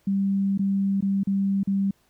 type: tone with dropouts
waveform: sine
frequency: 196.3 Hz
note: G3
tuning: 3 cents sharp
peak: -20 dBFS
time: 0.07-1.91 s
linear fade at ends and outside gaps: 5 ms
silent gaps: 0.577-0.592 / 1.008-1.024 / 1.234-1.271 / 1.633-1.673 s
effects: pink hiss -65 dBFS RMS until 2.09 s